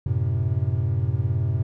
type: chord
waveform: triangle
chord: F# diminished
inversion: none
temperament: equal with one note detuned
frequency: 92.5 / 110 / 129.31 Hz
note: F#2 / A2 / C3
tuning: 0 / 0 / -20 cents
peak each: -23 dBFS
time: 0.06-1.63 s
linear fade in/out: 5 ms
effects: none